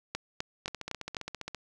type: two click trains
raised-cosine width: 0.2 ms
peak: -20 / -15 dBFS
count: 14 / 5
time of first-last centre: 0.68-1.547 / 0.15-1.168 s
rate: 15 / 3.93 Hz
effects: none